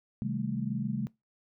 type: chord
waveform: sine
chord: A half-diminished seventh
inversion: first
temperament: just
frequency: 132 / 158.4 / 198 / 220 Hz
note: C3 / Eb3 / G3 / A3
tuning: +16 / +31 / +18 / 0 cents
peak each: -35 / -39 / -35 / -34 dBFS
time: 0.22-1.07 s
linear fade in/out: 0 ms
effects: noise-tail reverb RT60 0.2 s tail -22 dB re dry